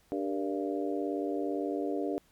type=harmonic tone with a mistuned harmonic; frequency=98.1 Hz; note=G2; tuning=2 cents sharp; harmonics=3 / 4 / 5 / 6 / 7; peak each=-33 / -35 / -37 / -39 / -40 dBFS; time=0.12-2.18 s; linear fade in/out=0 ms; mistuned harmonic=5; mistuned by=-68 cents; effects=pink hiss -66 dBFS RMS until 2.31 s + MP3 96 kbps